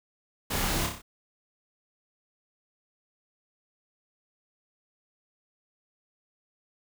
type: noise with echo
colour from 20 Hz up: pink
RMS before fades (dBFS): -30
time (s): 0.5-0.87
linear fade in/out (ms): 10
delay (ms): 30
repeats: 5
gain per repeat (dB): -4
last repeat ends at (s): 1.02
effects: none